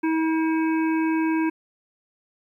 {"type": "harmonic tone", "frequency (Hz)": 320.8, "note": "E4", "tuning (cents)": -47, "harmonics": [1, 3, 5, 7, 8], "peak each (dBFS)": [-20, -30, -34, -37, -38], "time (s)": [0.03, 1.5], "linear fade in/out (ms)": 10, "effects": ["10-bit"]}